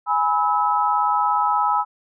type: chord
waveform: sine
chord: E major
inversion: first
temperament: equal with one note detuned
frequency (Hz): 830.6 / 987.8 / 1294.4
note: G#5 / B5 / E6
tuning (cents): 0 / 0 / -32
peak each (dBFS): -21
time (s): 0.06-1.85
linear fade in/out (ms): 50
effects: none